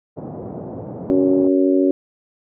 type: band-pass noise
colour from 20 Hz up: pink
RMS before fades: -31 dBFS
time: 0.16-1.49 s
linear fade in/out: 20 ms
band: 120 to 680 Hz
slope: 24 dB/octave
type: harmonic tone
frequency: 93.2 Hz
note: F#2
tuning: 13 cents sharp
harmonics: 3 / 4 / 5 / 6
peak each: -15 / -17 / -27 / -22 dBFS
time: 1.1-1.91 s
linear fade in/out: 0 ms
effects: none